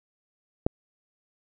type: click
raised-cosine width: 2 ms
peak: -8 dBFS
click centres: 0.665 s
effects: none